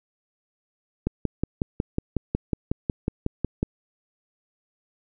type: click train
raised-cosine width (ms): 3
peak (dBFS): -10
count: 15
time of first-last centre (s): 1.07-3.629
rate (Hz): 5.47
effects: none